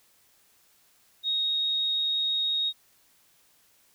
sine tone, 3749 Hz, A#7, 9 cents sharp, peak -24 dBFS, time 1.23-2.73 s, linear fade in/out 50 ms, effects white hiss -63 dBFS RMS until 3.94 s

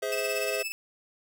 square chord, Ab augmented, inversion none, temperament just, 415.3 / 519.1 / 648.9 Hz, Ab4 / C5 / E5, 0 / -14 / -27 cents, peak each -34 dBFS, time 0.02-0.63 s, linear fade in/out 10 ms
sawtooth tone with tremolo, 2621 Hz, E7, 11 cents flat, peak -26 dBFS, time 0.12-0.72 s, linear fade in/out 0 ms, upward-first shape sine, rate 17 Hz, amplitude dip 65%
effects none

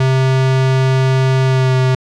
square tone with pitch glide, 131.6 to 129.64 Hz, C3 to C3, +10 to -16 cents, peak -11 dBFS, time 0-1.95 s, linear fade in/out 5 ms, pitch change -26 cents, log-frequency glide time 1.45-1.76 s, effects low-pass 5000 Hz 12 dB/octave

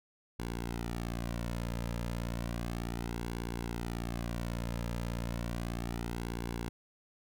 sawtooth tone with flanger, 58.27 Hz, A#1, in tune, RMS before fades -37 dBFS, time 0.39-6.69 s, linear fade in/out 5 ms, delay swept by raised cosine 1.6 to 2.7 ms, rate 0.33 Hz, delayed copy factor -0.65, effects none

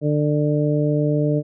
harmonic tone, 148.7 Hz, D3, 22 cents sharp, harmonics 1 / 2 / 3 / 4, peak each -19 / -22 / -24 / -25 dBFS, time 0.01-1.43 s, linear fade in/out 50 ms, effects none

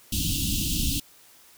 pink band-stop noise, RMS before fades -26 dBFS, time 0.12-1 s, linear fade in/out 5 ms, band 320 to 2700 Hz, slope 96 dB/octave, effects white hiss -54 dBFS RMS until 1.57 s

